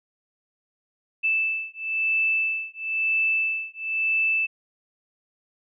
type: beating tone pair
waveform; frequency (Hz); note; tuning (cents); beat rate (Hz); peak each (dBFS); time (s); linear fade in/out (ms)
sine; 2637 / 2638; E7 / E7; 0 / +1; 1; -25; 1.23-4.47; 20
effects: none